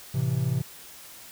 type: chord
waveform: triangle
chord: A minor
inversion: none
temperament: equal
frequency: 110 / 130.81 / 164.81 Hz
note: A2 / C3 / E3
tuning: 0 / 0 / 0 cents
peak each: -28 / -23 / -29 dBFS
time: 0.14-0.62 s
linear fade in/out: 10 ms
effects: white hiss -46 dBFS RMS until 1.31 s